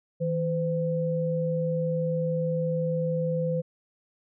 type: tone pair together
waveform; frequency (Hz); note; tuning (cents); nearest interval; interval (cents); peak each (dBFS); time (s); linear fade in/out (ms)
sine; 161.24 / 510; E3 / C5; -38 / -44; octave + minor sixth; 1994; -27; 0.2-3.62; 20
effects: none

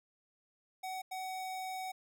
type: tone bursts at uneven times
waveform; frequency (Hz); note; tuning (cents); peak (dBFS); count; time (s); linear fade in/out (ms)
square; 751; F#5; +26; -39; 2; 0.83-1.02 / 1.11-1.92; 10
effects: none

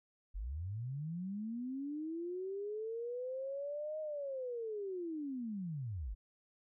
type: linear two-way sweep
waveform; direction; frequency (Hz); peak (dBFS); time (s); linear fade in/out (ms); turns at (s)
sine; up then down; 41.19 to 626 to 41.19; -38; 0.34-6.15; 20; 4
effects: none

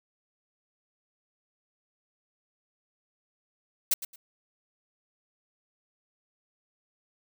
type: noise with echo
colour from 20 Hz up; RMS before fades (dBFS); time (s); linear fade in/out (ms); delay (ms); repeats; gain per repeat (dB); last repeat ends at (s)
blue; -23; 3.91-3.94; 5; 110; 2; -13; 4.16
effects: none

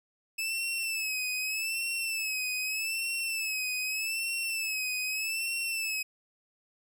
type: tone with vibrato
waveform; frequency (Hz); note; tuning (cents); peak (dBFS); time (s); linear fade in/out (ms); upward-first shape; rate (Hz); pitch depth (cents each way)
sawtooth; 2610; E7; -18; -27; 0.38-6.03; 10; sine; 0.82; 74
effects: none

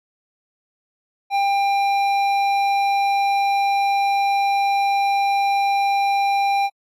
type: tone with hard clipping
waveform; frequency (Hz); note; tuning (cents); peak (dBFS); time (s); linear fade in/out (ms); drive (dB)
triangle; 796; G5; +26; -18; 1.3-6.7; 50; 14
effects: AAC 64 kbps

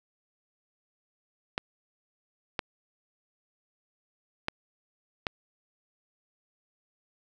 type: clicks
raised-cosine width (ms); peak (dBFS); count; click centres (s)
0.3; -12; 4; 1.579 / 2.592 / 4.484 / 5.268
effects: none

